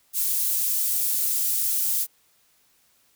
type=high-pass noise; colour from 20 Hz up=pink; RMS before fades=-24 dBFS; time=0.13-2.07 s; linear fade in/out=50 ms; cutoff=12000 Hz; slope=12 dB/octave; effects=white hiss -63 dBFS RMS until 3.15 s